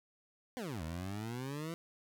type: exponential two-way sweep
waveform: 20% pulse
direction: down then up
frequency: 267.6 to 77.78 to 170.6 Hz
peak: -34 dBFS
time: 0.57-1.74 s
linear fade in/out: 0 ms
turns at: 0.83 s
effects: none